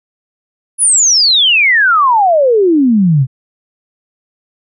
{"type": "exponential sweep", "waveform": "sine", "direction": "down", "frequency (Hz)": [10570, 123.47], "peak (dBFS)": -6, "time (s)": [0.78, 3.27], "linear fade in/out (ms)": 50, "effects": []}